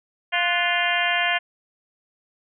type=harmonic tone with a mistuned harmonic; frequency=349.2 Hz; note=F4; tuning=in tune; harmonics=2 / 3 / 4 / 5 / 6 / 7 / 8 / 9; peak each=-26 / -31 / -29 / -25 / -26 / -29 / -28 / -30 dBFS; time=0.32-1.39 s; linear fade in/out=20 ms; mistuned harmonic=4; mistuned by=+94 cents; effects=none